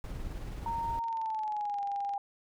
brown noise with tremolo, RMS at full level -38 dBFS, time 0.04-0.99 s, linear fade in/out 0 ms, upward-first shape sine, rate 19 Hz, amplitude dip 30%
sine tone with pitch glide, 923 to 803.5 Hz, A#5 to G5, -17 to +43 cents, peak -31 dBFS, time 0.66-2.18 s, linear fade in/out 2 ms, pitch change -240 cents, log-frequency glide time 1.04-1.82 s
click train, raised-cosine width 0.2 ms, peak -35 dBFS, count 26, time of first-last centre 1.04-2.136 s, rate 22.8 Hz
effects none

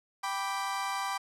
35% pulse chord, G major, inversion none, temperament equal, 784 / 987.8 / 1174.7 Hz, G5 / B5 / D6, 0 / 0 / 0 cents, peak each -34 dBFS, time 0.23-1.18 s, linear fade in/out 10 ms, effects low-pass 11000 Hz 12 dB/octave

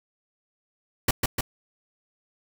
pink noise with echo, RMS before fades -20 dBFS, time 1.08-1.11 s, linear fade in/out 5 ms, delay 150 ms, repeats 2, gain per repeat -3 dB, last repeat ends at 1.41 s, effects none

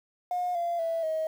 triangle tone with pitch steps, 717 / 688.2 / 660.5 / 634 Hz, F5 / F5 / E5 / D#5, +45 / -26 / +3 / +32 cents, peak -23 dBFS, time 0.31-1.27 s, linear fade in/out 2 ms, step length 240 ms, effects tanh soft clip ceiling -24 dBFS + 9-bit

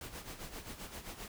pink noise with tremolo, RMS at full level -44 dBFS, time 0.01-1.28 s, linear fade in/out 2 ms, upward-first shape sine, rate 7.6 Hz, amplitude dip 65%, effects none

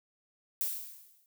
violet noise with exponential decay, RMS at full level -30 dBFS, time 0.61-1.26 s, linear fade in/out 0 ms, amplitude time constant 140 ms, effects none

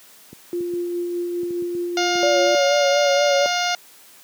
clicks, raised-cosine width 3 ms, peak -24 dBFS, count 8, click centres 0.33 / 0.607 / 0.737 / 1.432 / 1.507 / 1.623 / 1.75 / 2.155 s
sine tone with tremolo, 349.2 Hz, F4, in tune, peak -21 dBFS, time 0.53-2.55 s, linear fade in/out 0 ms, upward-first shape sine, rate 4.9 Hz, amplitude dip 25%
harmonic tone, 710 Hz, F5, 28 cents sharp, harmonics 1 / 2 / 3 / 4 / 5 / 6 / 7 / 8 / 9, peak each -23 / -26 / -28 / -29 / -30 / -31 / -31 / -32 / -33 dBFS, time 1.97-3.75 s, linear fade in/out 2 ms
sine tone with vibrato, 570 Hz, C#5, 48 cents sharp, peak -16 dBFS, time 2.23-3.46 s, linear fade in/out 0 ms, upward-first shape sine, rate 4.2 Hz, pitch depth 45 cents each way
effects white hiss -48 dBFS RMS until 4.23 s + high-pass 150 Hz 12 dB/octave

